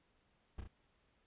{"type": "noise with echo", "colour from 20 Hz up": "brown", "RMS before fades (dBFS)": -43, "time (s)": [0.58, 0.61], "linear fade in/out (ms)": 5, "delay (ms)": 33, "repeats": 2, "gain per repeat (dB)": -4, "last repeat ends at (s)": 0.676, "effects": ["pink hiss -75 dBFS RMS until 1.26 s", "resampled to 8000 Hz"]}